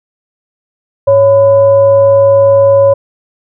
sine tone with frequency modulation, 554.4 Hz, C#5, in tune, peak -3 dBFS, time 1.07-2.94 s, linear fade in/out 10 ms, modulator 449 Hz, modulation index 0.35, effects none

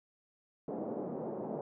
pink band-pass noise, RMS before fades -39 dBFS, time 0.68-1.61 s, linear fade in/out 2 ms, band 200 to 700 Hz, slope 24 dB/octave, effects none

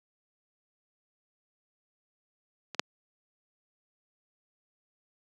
clicks, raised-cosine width 0.2 ms, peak -22 / -7 dBFS, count 2, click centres 2.747 / 2.795 s, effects high-pass 200 Hz 12 dB/octave

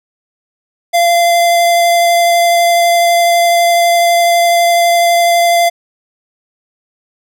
square tone with vibrato, 688 Hz, F5, 26 cents flat, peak -8 dBFS, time 0.93-5.7 s, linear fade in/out 20 ms, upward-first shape sine, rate 12 Hz, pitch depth 9 cents each way, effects none

